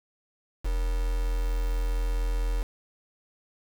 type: tone with quantisation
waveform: sine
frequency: 42.18 Hz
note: E1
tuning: 41 cents sharp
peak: -24 dBFS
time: 0.64-2.64 s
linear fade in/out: 20 ms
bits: 6
effects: none